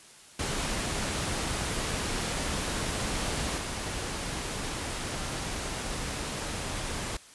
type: noise with level steps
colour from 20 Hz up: pink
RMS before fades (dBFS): -31 / -34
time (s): 0.39-7.17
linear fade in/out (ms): 5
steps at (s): 3.58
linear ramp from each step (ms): 2
effects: white hiss -52 dBFS RMS until 7.34 s + resampled to 24000 Hz